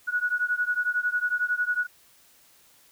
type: beating tone pair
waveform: sine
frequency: 1459 / 1470 Hz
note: F#6 / F#6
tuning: -25 / -12 cents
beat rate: 11 Hz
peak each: -26 / -27 dBFS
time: 0.07-1.87 s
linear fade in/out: 20 ms
effects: white hiss -58 dBFS RMS until 2.91 s